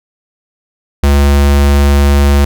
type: tone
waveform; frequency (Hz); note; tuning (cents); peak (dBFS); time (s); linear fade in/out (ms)
square; 70.8; C#2; +37; -6; 1.03-2.45; 5
effects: none